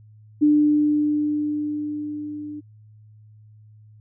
sine tone with level ramp, 298 Hz, D4, 25 cents sharp, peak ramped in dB -12 to -31 dBFS, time 0.41-2.61 s, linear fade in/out 20 ms, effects added 107 Hz sine -46 dBFS peak until 4 s

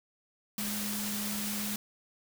sine tone in noise, 207.7 Hz, G#3, in tune, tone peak -36 dBFS, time 0.58-1.76 s, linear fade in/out 2 ms, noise white, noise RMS -36 dBFS, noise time 0.58-1.76 s, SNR -3 dB, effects none

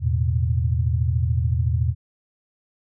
sine chord, E suspended fourth, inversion none, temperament just, 82.41 / 109.88 / 123.61 Hz, E2 / A2 / B2, 0 / -2 / +2 cents, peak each -21 / -24 / -23 dBFS, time 0-1.95 s, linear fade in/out 50 ms, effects none

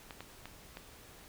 clicks, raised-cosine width 0.3 ms, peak -28 dBFS, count 4, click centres 0.108 / 0.206 / 0.456 / 0.771 s, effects pink hiss -55 dBFS RMS until 1.28 s

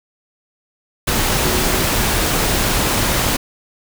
sine tone in noise, 368.5 Hz, F#4, 7 cents flat, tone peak -24 dBFS, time 1.43-1.83 s, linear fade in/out 10 ms, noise pink, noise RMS -17 dBFS, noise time 1.07-3.37 s, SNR -10 dB, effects none

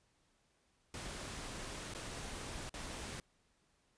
pink noise with dropouts, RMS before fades -45 dBFS, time 0.94-3.2 s, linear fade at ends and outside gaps 1 ms, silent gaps 1.938-1.948 / 2.694-2.74 s, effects pink hiss -75 dBFS RMS until 3.97 s + resampled to 22050 Hz

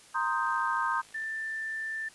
sine chord, C minor seventh, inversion third, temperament equal, 932.3 / 1046.5 / 1244.5 / 1568 Hz, Bb5 / C6 / Eb6 / G6, 0 / 0 / 0 / 0 cents, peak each -32 dBFS, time 0.14-1.02 s, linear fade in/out 20 ms
click train, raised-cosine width 0.2 ms, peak -39 dBFS, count 44, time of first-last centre 0.43-1.238 s, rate 53.2 Hz
sine tone, 1775 Hz, A6, 15 cents sharp, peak -32 dBFS, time 1.14-2.09 s, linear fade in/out 10 ms
effects white hiss -55 dBFS RMS until 2.14 s + resampled to 24000 Hz

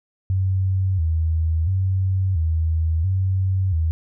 sine tone with vibrato, 87.31 Hz, F2, in tune, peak -17 dBFS, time 0.3-3.91 s, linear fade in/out 0 ms, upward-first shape square, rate 0.73 Hz, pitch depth 140 cents each way, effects none

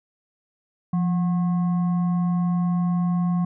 sine tone with frequency modulation, 174.61 Hz, F3, in tune, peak -19 dBFS, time 0.93-3.45 s, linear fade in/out 5 ms, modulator 908 Hz, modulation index 0.26, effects none

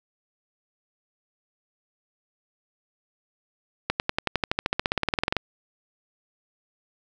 accelerating click train, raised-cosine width 0.3 ms, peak -6 dBFS, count 23, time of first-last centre 3.9-5.367 s, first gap 99 ms, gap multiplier 0.96, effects none

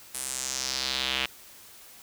square tone with band-pass filter sweep, 65.41 Hz, C2, in tune, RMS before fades -31 dBFS, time 0.14-1.26 s, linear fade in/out 5 ms, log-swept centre 10000 to 2800 Hz, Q 2.7, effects white hiss -50 dBFS RMS until 2.02 s

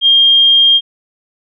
sine tone, 3215 Hz, G7, 43 cents sharp, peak -5 dBFS, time 0.01-0.81 s, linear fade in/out 50 ms, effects none

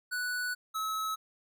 square tone pair in turn, 1480 / 1291.8 Hz, F#6 / E6, 0 / -35 cents, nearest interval major second, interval 235 cents, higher first, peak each -32 / -32 dBFS, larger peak neither, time 0.11-0.55 / 0.74-1.16 s, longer first, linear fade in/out 20 ms, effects none

